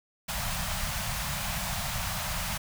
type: band-stop noise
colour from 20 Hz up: pink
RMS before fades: -32 dBFS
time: 0.28-2.58 s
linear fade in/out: 10 ms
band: 200 to 610 Hz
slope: 48 dB/octave
effects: none

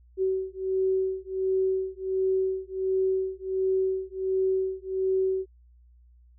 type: beating tone pair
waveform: sine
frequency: 378.4 / 379.8 Hz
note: F#4 / F#4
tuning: +39 / +45 cents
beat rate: 1.4 Hz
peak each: -27 dBFS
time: 0.17-5.46 s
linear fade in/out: 50 ms
effects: added 60 Hz sine -53 dBFS peak until 6.38 s

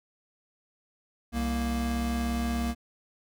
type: tone pair together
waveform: square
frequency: 65.6 / 233.8 Hz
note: C2 / A#3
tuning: +5 / +5 cents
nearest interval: octave + minor seventh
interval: 2200 cents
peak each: -31 / -30 dBFS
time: 1.32-2.75 s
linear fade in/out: 50 ms
effects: none

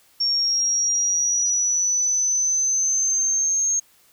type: linear sweep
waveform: sine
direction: up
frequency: 5510 to 6470 Hz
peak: -18 dBFS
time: 0.2-3.8 s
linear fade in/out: 10 ms
effects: white hiss -57 dBFS RMS until 4.12 s

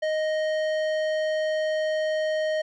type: tone with tanh clipping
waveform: sine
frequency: 622.3 Hz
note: D#5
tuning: in tune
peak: -25 dBFS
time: 0.02-2.62 s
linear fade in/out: 10 ms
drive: 14 dB
effects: none

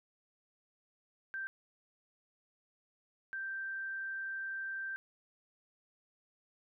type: tone bursts at uneven times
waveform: sine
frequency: 1568 Hz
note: G6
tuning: in tune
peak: -37 dBFS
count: 2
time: 1.34-1.47 / 3.33-4.96 s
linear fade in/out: 0 ms
effects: none

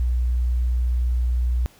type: tone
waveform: sine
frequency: 61 Hz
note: B1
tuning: 21 cents flat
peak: -18 dBFS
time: 0-1.66 s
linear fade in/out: 0 ms
effects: pink hiss -53 dBFS RMS until 1.79 s

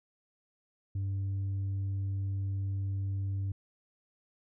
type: tone with tanh clipping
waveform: sine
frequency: 97.7 Hz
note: G2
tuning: 5 cents flat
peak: -31 dBFS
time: 0.95-3.52 s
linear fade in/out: 5 ms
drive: 2 dB
effects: none

